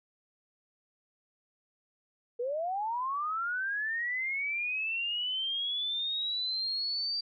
sine linear sweep, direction up, 463.1 to 4686 Hz, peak -30 dBFS, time 2.39-7.21 s, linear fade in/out 10 ms, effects none

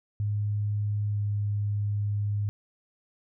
sine tone with pitch glide, 103.83 to 102.99 Hz, G#2 to G#2, 0 to -14 cents, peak -25 dBFS, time 0.2-2.49 s, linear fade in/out 0 ms, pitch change -14 cents, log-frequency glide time 1.1-1.19 s, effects none

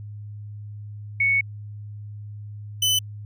sine / sawtooth tone pair in turn, 2217 / 3014 Hz, C#7 / F#7, 0 / +31 cents, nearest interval perfect fourth, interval 531 cents, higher second, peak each -17 / -15 dBFS, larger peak second, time 1.2-1.41 / 2.82-2.99 s, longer first, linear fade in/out 5 ms, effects added 104 Hz sine -34 dBFS peak until 3.25 s

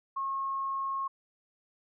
sine tone, 1085 Hz, C#6, 37 cents flat, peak -30 dBFS, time 0.16-1.08 s, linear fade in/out 10 ms, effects none

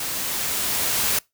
white noise with level ramp, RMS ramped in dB -28 to -21 dBFS, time 0-1.19 s, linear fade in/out 5 ms, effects noise-tail reverb RT60 0.2 s tail -24 dB re dry

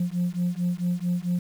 sine beating tone pair, 174.61 / 179.11 Hz, F3 / F3, 0 / +44 cents, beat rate 4.5 Hz, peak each -25 dBFS, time 0-1.39 s, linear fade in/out 5 ms, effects tanh soft clip ceiling -19 dBFS + 8-bit

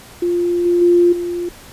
sine tone with level steps, 349.2 Hz, F4, in tune, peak -14 / -11 / -8 / -19 dBFS, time 0.22-1.49 s, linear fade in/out 5 ms, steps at 0.65 / 0.81 / 1.12 s, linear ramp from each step 10 ms, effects pink hiss -40 dBFS RMS until 1.72 s + resampled to 32000 Hz

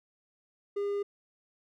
triangle tone, 404.7 Hz, G#4, 45 cents flat, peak -27 dBFS, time 0.76-1.03 s, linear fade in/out 10 ms, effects none

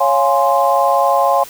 sine chord, Db major seventh, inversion none, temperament equal, 554.4 / 698.5 / 830.6 / 1046.5 Hz, Db5 / F5 / Ab5 / C6, 0 / 0 / 0 / 0 cents, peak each -16 dBFS, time 0-1.44 s, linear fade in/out 10 ms, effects white hiss -36 dBFS RMS until 1.49 s

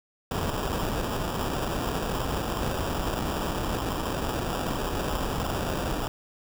pink noise with sample-and-hold, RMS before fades -29 dBFS, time 0.31-6.08 s, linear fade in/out 2 ms, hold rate 2100 Hz, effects none

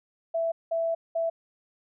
sine tone bursts at uneven times, 662 Hz, E5, 7 cents sharp, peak -24 dBFS, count 3, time 0.34-0.52 / 0.71-0.95 / 1.15-1.3 s, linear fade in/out 10 ms, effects none

